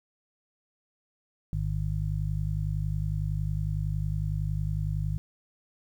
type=harmonic tone; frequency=50.9 Hz; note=G#1; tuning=34 cents flat; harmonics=1 / 2 / 3; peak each=-31 / -31 / -31 dBFS; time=1.53-5.18 s; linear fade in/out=0 ms; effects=10-bit